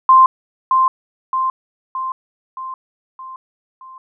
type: tone with echo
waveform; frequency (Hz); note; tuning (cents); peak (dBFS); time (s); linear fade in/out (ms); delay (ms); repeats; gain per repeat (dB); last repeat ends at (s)
sine; 1046; C6; -1; -5; 0.09-0.26; 2; 620; 6; -5; 3.98
effects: none